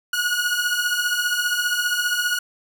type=beating tone pair; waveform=sawtooth; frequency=1444 / 1459 Hz; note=F#6 / F#6; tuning=-43 / -25 cents; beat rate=15 Hz; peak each=-20 / -19 dBFS; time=0.13-2.39 s; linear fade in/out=5 ms; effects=none